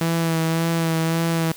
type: tone with vibrato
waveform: sawtooth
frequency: 164.3 Hz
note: E3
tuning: 5 cents flat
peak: -15 dBFS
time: 0.01-1.52 s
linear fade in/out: 2 ms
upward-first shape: sine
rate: 1.8 Hz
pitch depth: 23 cents each way
effects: white hiss -41 dBFS RMS until 1.56 s